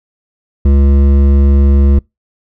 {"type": "tone with hard clipping", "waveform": "triangle", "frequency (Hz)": 69.5, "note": "C#2", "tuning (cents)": 5, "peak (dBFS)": -7, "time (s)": [0.65, 1.99], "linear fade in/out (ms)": 5, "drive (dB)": 15, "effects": ["noise-tail reverb RT60 0.2 s tail -26 dB re dry"]}